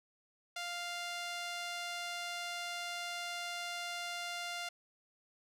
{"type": "tone with band-pass filter", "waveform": "sawtooth", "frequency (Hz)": 698.5, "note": "F5", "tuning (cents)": 0, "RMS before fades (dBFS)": -41, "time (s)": [0.56, 4.69], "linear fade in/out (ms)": 5, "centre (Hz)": 3500, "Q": 0.63, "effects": []}